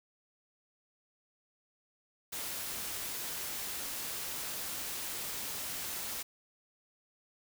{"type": "noise", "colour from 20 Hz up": "white", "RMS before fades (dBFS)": -39, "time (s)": [2.32, 6.23], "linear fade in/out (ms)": 10, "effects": []}